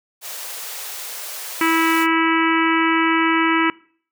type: high-pass noise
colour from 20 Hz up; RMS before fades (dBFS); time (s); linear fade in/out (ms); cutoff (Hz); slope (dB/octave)
white; -31; 0.21-2.07; 50; 420; 48
type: harmonic tone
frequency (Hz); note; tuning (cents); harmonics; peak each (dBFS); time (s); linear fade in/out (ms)
326.6; E4; -16; 1 / 3 / 4 / 5 / 6 / 7 / 8 / 9; -18 / -23 / -22 / -26 / -24 / -24 / -30 / -31; 1.61-3.7; 2
effects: noise-tail reverb RT60 0.5 s tail -22 dB re dry